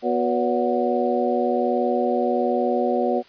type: harmonic tone with a mistuned harmonic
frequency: 122.2 Hz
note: B2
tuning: 18 cents flat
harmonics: 2 / 3 / 4 / 5 / 6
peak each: -25 / -25 / -25 / -25 / -25 dBFS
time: 0.02-3.23 s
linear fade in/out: 50 ms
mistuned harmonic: 5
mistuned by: -120 cents
effects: white hiss -51 dBFS RMS until 3.28 s + resampled to 11025 Hz